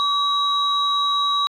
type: tone pair together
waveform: sine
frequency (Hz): 1143 / 3848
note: D6 / B7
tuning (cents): -47 / -46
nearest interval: octave + major sixth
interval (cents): 2101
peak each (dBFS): -19 / -20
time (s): 0-1.47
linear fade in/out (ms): 0
effects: tanh soft clip ceiling -10 dBFS